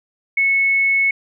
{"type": "tone", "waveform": "sine", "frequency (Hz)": 2200, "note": "C#7", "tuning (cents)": -14, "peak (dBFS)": -13, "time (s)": [0.37, 1.11], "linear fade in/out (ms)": 5, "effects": []}